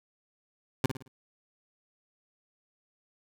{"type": "tone with echo", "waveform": "20% pulse", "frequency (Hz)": 130.81, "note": "C3", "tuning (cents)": 0, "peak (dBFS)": -17, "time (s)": [0.84, 0.86], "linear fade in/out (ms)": 2, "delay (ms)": 55, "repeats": 4, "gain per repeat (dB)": -8, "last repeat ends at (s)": 1.08, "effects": []}